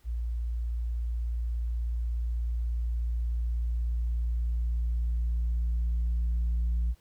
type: tone with level ramp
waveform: sine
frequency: 58.27 Hz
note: A#1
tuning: in tune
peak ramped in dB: -28 to -22 dBFS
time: 0.04-6.95 s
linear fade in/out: 50 ms
effects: tanh soft clip ceiling -23 dBFS + pink hiss -66 dBFS RMS until 7 s